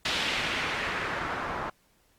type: noise with low-pass filter sweep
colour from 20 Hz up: white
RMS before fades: -31 dBFS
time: 0.05-1.7 s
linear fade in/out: 5 ms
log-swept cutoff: 3600 to 1100 Hz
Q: 1.4
effects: pink hiss -66 dBFS RMS until 2.18 s + Opus 48 kbps